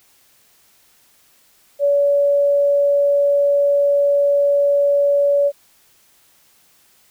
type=tone; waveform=sine; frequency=569 Hz; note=C#5; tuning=45 cents sharp; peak=-12 dBFS; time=1.79-5.52 s; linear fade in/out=50 ms; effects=white hiss -55 dBFS RMS until 7.1 s